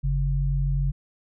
sine tone pair together, 46.25 / 138.59 Hz, F#1 / C#3, 0 / 0 cents, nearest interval octave + perfect fifth, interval 1900 cents, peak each -23 / -24 dBFS, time 0.03-0.92 s, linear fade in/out 20 ms, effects none

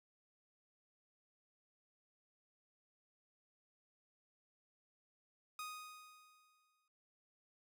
sawtooth tone with exponential decay, 1244.5 Hz, D#6, in tune, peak -39 dBFS, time 5.59-6.88 s, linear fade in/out 2 ms, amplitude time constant 280 ms, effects none

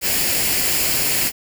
white noise with comb filter, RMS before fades -19 dBFS, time 0.01-1.32 s, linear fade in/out 50 ms, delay 0.41 ms, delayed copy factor +0.5, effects none

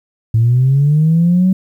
sine linear sweep, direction up, 110 to 190 Hz, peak -7 dBFS, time 0.34-1.53 s, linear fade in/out 5 ms, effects tanh soft clip ceiling -4 dBFS + 8-bit

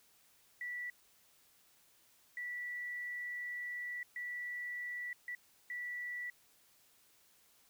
sine tone bursts at uneven times, 1956 Hz, B6, 17 cents flat, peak -39 dBFS, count 5, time 0.61-0.9 / 2.37-4.03 / 4.16-5.13 / 5.28-5.35 / 5.7-6.3 s, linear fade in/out 2 ms, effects white hiss -68 dBFS RMS until 7.69 s

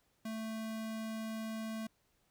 square tone, 221.2 Hz, A3, 9 cents sharp, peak -39 dBFS, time 0.25-1.87 s, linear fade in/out 5 ms, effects pink hiss -75 dBFS RMS until 2.3 s

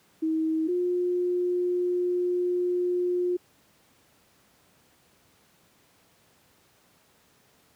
sine tone pair in turn, 318.7 / 356.8 Hz, D#4 / F4, +42 / +37 cents, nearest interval major second, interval 195 cents, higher second, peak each -23 dBFS, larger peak neither, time 0.22-0.68 / 0.68-3.37 s, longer second, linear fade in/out 10 ms, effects pink hiss -62 dBFS RMS until 7.75 s + high-pass 100 Hz 12 dB/octave

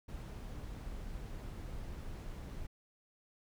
brown noise, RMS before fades -44 dBFS, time 0.08-2.67 s, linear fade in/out 10 ms, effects none

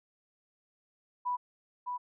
sine tone with echo, 986 Hz, B5, 3 cents flat, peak -29 dBFS, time 1.25-1.37 s, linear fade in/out 20 ms, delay 610 ms, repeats 1, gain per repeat -4 dB, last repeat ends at 1.98 s, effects none

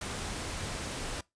pink noise, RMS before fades -37 dBFS, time 0.01-1.21 s, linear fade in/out 5 ms, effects noise-tail reverb RT60 0.2 s tail -22 dB re dry + resampled to 22050 Hz

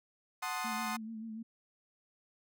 30% pulse chord, F# diminished seventh, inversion none, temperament equal, 740 / 880 / 1046.5 / 1244.5 Hz, F#5 / A5 / C6 / Eb6, 0 / 0 / 0 / 0 cents, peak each -38 / -40 / -37 / -38 dBFS, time 0.42-0.97 s, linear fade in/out 10 ms
sine tone with vibrato, 222.3 Hz, A3, 18 cents sharp, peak -40 dBFS, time 0.64-1.43 s, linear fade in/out 10 ms, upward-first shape sine, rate 6.9 Hz, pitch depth 44 cents each way
effects none

